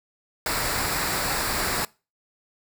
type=noise with comb filter; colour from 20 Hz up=pink; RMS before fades=-26 dBFS; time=0.46-1.85 s; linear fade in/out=2 ms; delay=0.32 ms; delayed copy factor=-0.55; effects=noise-tail reverb RT60 0.3 s tail -23 dB re dry